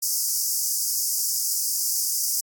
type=high-pass noise; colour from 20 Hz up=pink; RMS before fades=-24 dBFS; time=0.02-2.41 s; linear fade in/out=10 ms; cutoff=4900 Hz; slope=96 dB/octave; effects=AAC 64 kbps